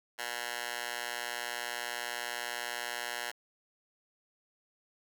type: tone with high-pass filter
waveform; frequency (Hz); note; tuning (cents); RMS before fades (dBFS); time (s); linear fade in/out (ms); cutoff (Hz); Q
10% pulse; 120; B2; -49; -38; 0.18-3.32; 20; 1200; 1
effects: none